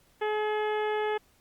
harmonic tone, 425.3 Hz, G#4, 41 cents sharp, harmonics 1 / 2 / 3 / 4 / 5 / 6 / 7 / 8, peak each -28 / -32 / -41 / -38 / -42 / -47 / -47 / -49 dBFS, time 0.21-1.18 s, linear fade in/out 10 ms, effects pink hiss -64 dBFS RMS until 1.4 s + Opus 48 kbps

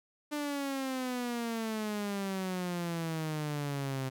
sawtooth exponential sweep, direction down, 298.7 to 130.5 Hz, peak -29 dBFS, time 0.31-4.1 s, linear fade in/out 20 ms, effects none

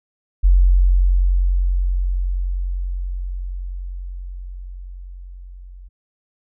sine tone with level ramp, 45.2 Hz, F#1, 40 cents flat, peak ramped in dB -8 to -36 dBFS, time 0.43-5.89 s, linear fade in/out 20 ms, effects none

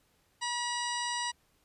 harmonic tone, 964 Hz, B5, 42 cents flat, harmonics 1 / 2 / 3 / 4 / 5 / 6 / 8 / 9, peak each -35 / -38 / -40 / -41 / -42 / -43 / -44 / -45 dBFS, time 0.41-1.32 s, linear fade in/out 20 ms, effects pink hiss -70 dBFS RMS until 1.64 s + resampled to 32000 Hz

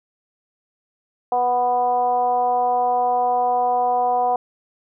sine tone with frequency modulation, 740 Hz, F#5, in tune, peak -16 dBFS, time 1.32-4.36 s, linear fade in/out 2 ms, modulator 248 Hz, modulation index 0.75, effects none

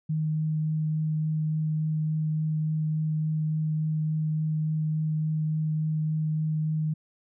sine tone with vibrato, 155.56 Hz, D#3, in tune, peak -24 dBFS, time 0.09-6.94 s, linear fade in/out 10 ms, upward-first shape triangle, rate 3.5 Hz, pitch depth 9 cents each way, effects none

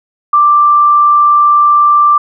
sine tone, 1178 Hz, D6, 5 cents sharp, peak -4 dBFS, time 0.33-2.18 s, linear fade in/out 5 ms, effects none

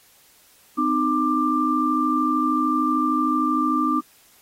sine tone cluster, 254.6 / 307.8 / 1185 Hz, C4 / D#4 / D6, -47 / -19 / +15 cents, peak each -24 / -23 / -21 dBFS, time 0.77-4.01 s, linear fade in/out 20 ms, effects white hiss -55 dBFS RMS until 4.41 s + AAC 48 kbps

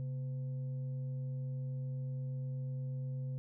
sine tone with frequency modulation, 133.4 Hz, C3, 34 cents sharp, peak -36 dBFS, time 0-3.38 s, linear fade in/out 0 ms, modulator 375 Hz, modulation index 0.23, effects none

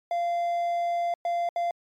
triangle tone bursts at uneven times, 691 Hz, F5, 19 cents flat, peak -22 dBFS, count 3, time 0.11-1.14 / 1.25-1.49 / 1.56-1.71 s, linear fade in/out 2 ms, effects MP3 96 kbps

